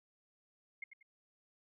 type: tone with echo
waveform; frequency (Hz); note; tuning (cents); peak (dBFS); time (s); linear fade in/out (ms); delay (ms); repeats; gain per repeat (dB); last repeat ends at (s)
sine; 2138; C7; +37; -40; 0.82-0.84; 5; 94; 2; -10; 1.028
effects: none